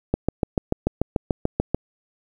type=click train; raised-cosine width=2 ms; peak=-6 dBFS; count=12; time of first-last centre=0.14-1.746 s; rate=6.85 Hz; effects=8-bit